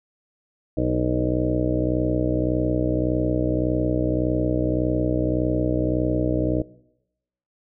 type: harmonic tone with a mistuned harmonic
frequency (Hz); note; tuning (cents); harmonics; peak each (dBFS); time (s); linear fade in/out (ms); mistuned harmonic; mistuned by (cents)
61.74; B1; 0; 1 / 2 / 3 / 4 / 5 / 6 / 7 / 8 / 9 / 10; -28 / -27 / -32 / -34 / -24 / -36 / -33 / -29 / -31 / -29; 0.77-6.62; 5; 6; +16
effects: noise-tail reverb RT60 0.9 s tail -21 dB re dry

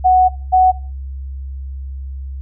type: tone pair in turn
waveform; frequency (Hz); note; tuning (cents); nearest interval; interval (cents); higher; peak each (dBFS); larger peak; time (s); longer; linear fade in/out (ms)
sine; 740 / 743.5; F#5 / F#5; 0 / +8; unison; 8; second; -7; neither; 0.04-0.29 / 0.52-0.72; first; 20
effects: noise-tail reverb RT60 0.4 s tail -21 dB re dry + added 67 Hz sine -24 dBFS peak until 2.41 s

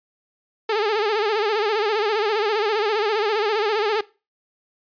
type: tone with vibrato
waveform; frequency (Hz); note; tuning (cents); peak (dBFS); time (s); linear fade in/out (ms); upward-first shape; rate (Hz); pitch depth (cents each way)
sawtooth; 426.6; G#4; +46; -15; 0.69-4.01; 5; sine; 15; 100
effects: noise-tail reverb RT60 0.3 s tail -20 dB re dry + resampled to 11025 Hz

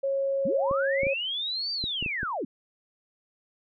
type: tone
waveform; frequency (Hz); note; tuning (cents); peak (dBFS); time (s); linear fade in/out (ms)
sine; 547; C#5; -23; -24; 0.03-1.14; 10
type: linear two-way sweep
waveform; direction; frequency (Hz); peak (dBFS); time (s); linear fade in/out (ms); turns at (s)
sine; up then down; 155.56 to 4699 to 200.1; -28; 0.45-2.45; 5; 1.72
type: clicks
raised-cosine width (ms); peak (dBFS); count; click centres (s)
3; -22; 7; 0.712 / 1.033 / 1.068 / 1.84 / 2.026 / 2.062 / 2.231
effects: none

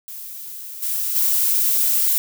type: noise with level steps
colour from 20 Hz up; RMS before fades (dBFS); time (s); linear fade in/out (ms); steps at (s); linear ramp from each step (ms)
violet; -34 / -23 / -18; 0.08-2.18; 0; 0.82 / 1.15; 10
effects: none

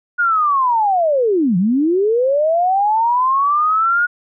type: linear two-way sweep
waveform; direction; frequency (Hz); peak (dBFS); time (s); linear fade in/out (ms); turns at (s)
sine; down then up; 1451 to 169 to 1451; -12; 0.18-4.07; 20; 1.57
effects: none

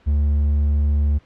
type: tone with hard clipping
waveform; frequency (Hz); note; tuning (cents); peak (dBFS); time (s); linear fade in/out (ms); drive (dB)
sine; 73.1; D2; -7; -16; 0.06-1.19; 20; 3
effects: pink hiss -55 dBFS RMS until 1.25 s + low-pass 3000 Hz 12 dB/octave

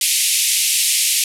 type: band-pass noise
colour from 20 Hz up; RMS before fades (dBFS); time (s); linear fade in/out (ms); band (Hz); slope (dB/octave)
white; -17; 0.01-1.24; 2; 2200 to 12000; 48
effects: none

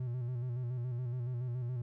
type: tone with vibrato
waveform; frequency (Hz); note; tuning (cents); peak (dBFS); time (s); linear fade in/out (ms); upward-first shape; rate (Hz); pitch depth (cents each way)
triangle; 123.2; B2; -4; -32; 0-1.82; 5; square; 7.1; 53
effects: none

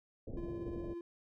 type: low-pass noise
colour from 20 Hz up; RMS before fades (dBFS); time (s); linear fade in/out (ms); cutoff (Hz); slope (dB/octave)
pink; -44; 0.27-0.94; 5; 610; 48
type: tone with tremolo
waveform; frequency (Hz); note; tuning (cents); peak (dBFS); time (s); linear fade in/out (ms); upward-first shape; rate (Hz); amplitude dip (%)
triangle; 343.3; F4; -30; -37; 0.37-1.01; 2; triangle; 17; 35
effects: none

